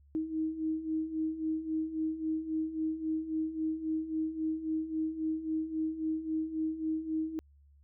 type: beating tone pair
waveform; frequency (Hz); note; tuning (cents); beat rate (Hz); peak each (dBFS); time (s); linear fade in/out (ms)
sine; 313.8 / 317.5; D#4 / D#4; +15 / +35; 3.7; -37 / -32; 0.15-7.39; 0
effects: added 71 Hz sine -58 dBFS peak until 7.83 s